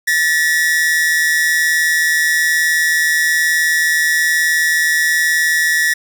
45% pulse tone pair together, 1760 / 1918.9 Hz, A6 / A#6, 0 / +50 cents, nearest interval minor second, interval 150 cents, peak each -15 dBFS, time 0.07-5.94 s, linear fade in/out 10 ms, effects none

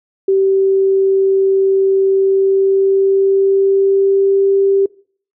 sine tone with pitch glide, 387 to 392.6 Hz, G4 to G4, -22 to +3 cents, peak -9 dBFS, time 0.28-4.86 s, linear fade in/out 5 ms, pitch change +25 cents, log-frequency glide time 2.07-4.5 s, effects noise-tail reverb RT60 0.5 s tail -23 dB re dry

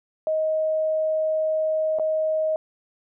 sine tone with dropouts, 628 Hz, D#5, 16 cents sharp, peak -20 dBFS, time 0.27-2.56 s, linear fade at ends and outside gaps 1 ms, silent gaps 1.987-1.996 s, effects none

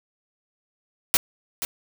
white noise with echo, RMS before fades -18 dBFS, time 1.14-1.17 s, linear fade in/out 0 ms, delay 480 ms, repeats 1, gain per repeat -10 dB, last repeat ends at 1.65 s, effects none

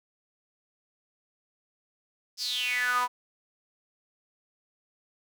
sawtooth tone with high-pass filter sweep, 248 Hz, B3, 7 cents sharp, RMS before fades -28 dBFS, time 2.37-3.08 s, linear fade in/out 50 ms, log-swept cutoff 5300 to 940 Hz, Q 8.9, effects none

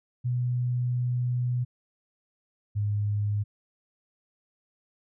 sine tone pair in turn, 123.47 / 103.55 Hz, B2 / G#2, 0 / -5 cents, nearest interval minor third, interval 305 cents, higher first, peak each -24 dBFS, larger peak neither, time 0.24-1.65 / 2.75-3.44 s, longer first, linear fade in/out 20 ms, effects none

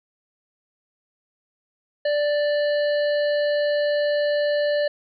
harmonic tone with a mistuned harmonic, 587.3 Hz, D5, in tune, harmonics 1 / 3 / 5 / 7 / 8, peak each -19 / -30 / -38 / -36 / -42 dBFS, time 2.05-4.88 s, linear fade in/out 5 ms, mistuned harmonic 8, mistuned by -79 cents, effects none

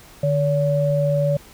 sine tone pair together, 148.94 / 570 Hz, D3 / C#5, +25 / +48 cents, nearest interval octave + major seventh, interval 2323 cents, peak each -19 dBFS, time 0.23-1.37 s, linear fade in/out 5 ms, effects pink hiss -46 dBFS RMS until 1.53 s

